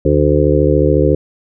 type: harmonic tone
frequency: 74 Hz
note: D2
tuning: 14 cents sharp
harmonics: 1 / 2 / 4 / 5 / 6 / 7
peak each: -16 / -16 / -16 / -16 / -16 / -16 dBFS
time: 0.05-1.15 s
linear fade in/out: 5 ms
effects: none